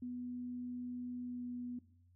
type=tone with pitch glide; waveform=sine; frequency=246.6 to 245 Hz; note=B3 to B3; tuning=-2 to -14 cents; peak=-40 dBFS; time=0.02-1.79 s; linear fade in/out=5 ms; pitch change=-12 cents; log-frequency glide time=1.23-1.5 s; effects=noise-tail reverb RT60 0.6 s tail -17 dB re dry + added 89 Hz sine -64 dBFS peak until 2.15 s